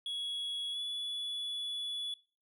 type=tone with pitch glide; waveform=triangle; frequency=3350 to 3420 Hz; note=G#7 to A7; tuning=+14 to -50 cents; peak=-34 dBFS; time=0.06-2.14 s; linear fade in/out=2 ms; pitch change=+36 cents; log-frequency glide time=0.72-0.79 s; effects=noise-tail reverb RT60 0.4 s tail -22 dB re dry